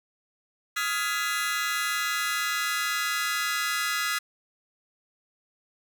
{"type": "chord", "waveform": "sawtooth", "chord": "F half-diminished seventh", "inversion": "third", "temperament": "just", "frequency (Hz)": [1257.2, 1396.9, 1676.3, 2012], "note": ["Eb6", "F6", "Ab6", "Cb7"], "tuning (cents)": [18, 0, 16, 32], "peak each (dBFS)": -28, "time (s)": [0.76, 4.19], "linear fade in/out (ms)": 10, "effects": []}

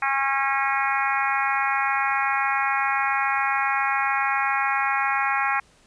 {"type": "harmonic tone", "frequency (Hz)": 272.7, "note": "C#4", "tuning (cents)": -28, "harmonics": [3, 4, 5, 6, 7, 8, 9], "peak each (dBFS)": [-26, -27, -28, -29, -29, -30, -31], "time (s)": [0.02, 5.6], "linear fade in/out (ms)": 5, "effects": ["pink hiss -57 dBFS RMS until 5.86 s", "resampled to 22050 Hz"]}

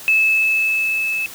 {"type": "tone with level ramp", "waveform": "sine", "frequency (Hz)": 2608, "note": "E7", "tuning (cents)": -19, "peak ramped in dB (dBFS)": [-11, -19], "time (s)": [0.08, 1.26], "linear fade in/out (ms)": 0, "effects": ["white hiss -36 dBFS RMS until 1.34 s"]}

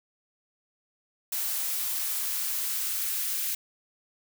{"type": "noise with high-pass filter sweep", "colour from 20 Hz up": "blue", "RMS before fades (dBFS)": -30, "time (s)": [1.32, 3.55], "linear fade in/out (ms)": 5, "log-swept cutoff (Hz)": [550, 1700], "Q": 1.1, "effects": []}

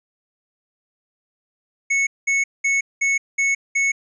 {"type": "tone bursts", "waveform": "square", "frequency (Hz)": 2205, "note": "C#7", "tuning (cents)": -10, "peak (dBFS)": -17, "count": 6, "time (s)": [1.9, 3.92], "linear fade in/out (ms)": 10, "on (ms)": 170, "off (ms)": 200, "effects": ["resampled to 16000 Hz"]}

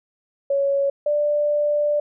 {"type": "tone pair in turn", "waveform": "sine", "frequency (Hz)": [557, 590.1], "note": ["C#5", "D5"], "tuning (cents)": [8, 8], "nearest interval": "minor second", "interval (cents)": 100, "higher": "second", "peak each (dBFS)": -17, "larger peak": "neither", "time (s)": [[0.5, 0.9], [1.06, 2]], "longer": "second", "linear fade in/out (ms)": 5, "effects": []}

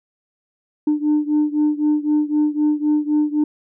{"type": "beating tone pair", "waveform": "sine", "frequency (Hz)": [298.7, 302.6], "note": ["D4", "D#4"], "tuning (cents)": [29, -48], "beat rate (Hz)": 3.9, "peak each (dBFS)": [-16, -18], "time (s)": [0.87, 3.44], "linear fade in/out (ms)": 5, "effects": ["tanh soft clip ceiling -11 dBFS"]}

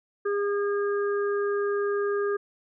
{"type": "harmonic tone", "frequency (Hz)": 406.2, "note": "G#4", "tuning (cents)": -38, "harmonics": [1, 3, 4], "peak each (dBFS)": [-24, -34, -36], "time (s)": [0.25, 2.37], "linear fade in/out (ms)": 10, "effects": []}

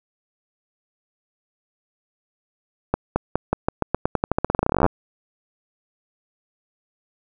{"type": "accelerating click train", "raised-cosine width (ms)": 1, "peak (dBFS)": -4, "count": 29, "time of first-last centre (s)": [2.94, 4.863], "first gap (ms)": 220, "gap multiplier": 0.89, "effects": []}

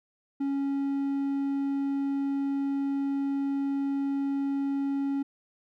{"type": "tone", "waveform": "triangle", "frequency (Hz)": 277.2, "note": "C#4", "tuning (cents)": 0, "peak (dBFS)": -24, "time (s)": [0.4, 5.23], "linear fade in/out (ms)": 10, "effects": []}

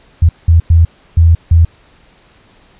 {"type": "tone bursts at uneven times", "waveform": "sine", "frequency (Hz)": 82.9, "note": "E2", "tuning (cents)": 10, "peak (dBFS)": -3, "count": 5, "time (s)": [[0.22, 0.29], [0.48, 0.6], [0.7, 0.85], [1.17, 1.35], [1.51, 1.65]], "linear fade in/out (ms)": 5, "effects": ["pink hiss -47 dBFS RMS until 2.79 s", "resampled to 8000 Hz"]}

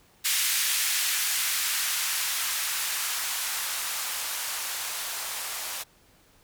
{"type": "noise with band-pass filter sweep", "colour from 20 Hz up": "violet", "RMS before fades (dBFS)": -29, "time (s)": [0.24, 5.84], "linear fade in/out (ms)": 20, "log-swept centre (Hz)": [2000, 670], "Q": 1, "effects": ["pink hiss -60 dBFS RMS until 6.43 s"]}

